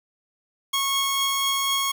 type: tone pair together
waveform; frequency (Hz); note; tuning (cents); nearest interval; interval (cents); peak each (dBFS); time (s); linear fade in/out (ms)
sawtooth; 1097 / 3287; C#6 / G#7; -18 / -19; octave + perfect fifth; 1899; -21; 0.73-1.92; 10
effects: 8-bit